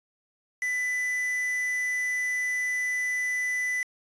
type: tone with quantisation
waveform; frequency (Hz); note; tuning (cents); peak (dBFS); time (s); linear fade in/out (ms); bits
triangle; 1996; B6; +18; -24; 0.62-3.83; 2; 6
effects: resampled to 22050 Hz